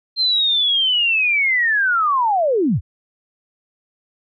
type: linear sweep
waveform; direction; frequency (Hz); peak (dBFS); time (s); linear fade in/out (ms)
sine; down; 4173 to 58.27; -14; 0.16-2.81; 50
effects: none